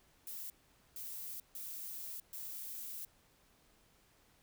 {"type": "noise bursts at uneven times", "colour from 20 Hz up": "violet", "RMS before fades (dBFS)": -45, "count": 4, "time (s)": [[0.27, 0.5], [0.96, 1.4], [1.55, 2.2], [2.33, 3.05]], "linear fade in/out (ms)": 2, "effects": ["pink hiss -69 dBFS RMS until 4.42 s"]}